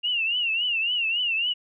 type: tone with vibrato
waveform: sine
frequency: 2794 Hz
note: F7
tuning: in tune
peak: -22 dBFS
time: 0.03-1.54 s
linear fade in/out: 20 ms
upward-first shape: triangle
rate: 3.6 Hz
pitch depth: 140 cents each way
effects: none